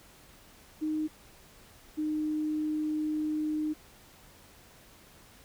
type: tone pair in turn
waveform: sine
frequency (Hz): 309.2 / 306.5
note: D#4 / D#4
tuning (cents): -11 / -26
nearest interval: unison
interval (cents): 15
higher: first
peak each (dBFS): -28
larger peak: neither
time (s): 0.81-1.08 / 1.97-3.74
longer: second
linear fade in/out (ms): 20
effects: pink hiss -56 dBFS RMS until 5.44 s